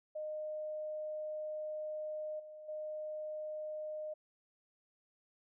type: tone with level steps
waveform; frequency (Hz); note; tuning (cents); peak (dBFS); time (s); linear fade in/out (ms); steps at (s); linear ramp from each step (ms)
sine; 614; D#5; -23; -38 / -48 / -39; 0.15-4.14; 10; 2.39 / 2.68; 10
effects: none